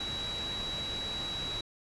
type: tone in noise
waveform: sine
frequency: 3900 Hz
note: B7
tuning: 23 cents flat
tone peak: -34 dBFS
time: 0-1.61 s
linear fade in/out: 5 ms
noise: pink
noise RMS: -40 dBFS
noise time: 0-1.61 s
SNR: +3 dB
effects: low-pass 6000 Hz 12 dB/octave